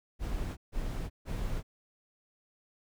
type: noise bursts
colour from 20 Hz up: brown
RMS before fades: -34 dBFS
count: 3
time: 0.19-1.63 s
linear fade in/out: 50 ms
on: 380 ms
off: 150 ms
effects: none